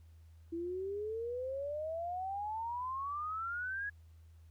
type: exponential sweep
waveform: sine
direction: up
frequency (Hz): 329.6 to 1683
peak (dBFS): -36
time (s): 0.52-3.9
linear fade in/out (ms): 10
effects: added 81 Hz sine -55 dBFS peak until 4.5 s + pink hiss -75 dBFS RMS until 4.5 s